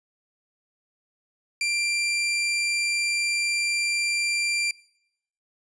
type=tone; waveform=sawtooth; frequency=2368 Hz; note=D7; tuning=14 cents sharp; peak=-19 dBFS; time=1.61-4.71 s; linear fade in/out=2 ms; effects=noise-tail reverb RT60 0.8 s tail -24 dB re dry + resampled to 22050 Hz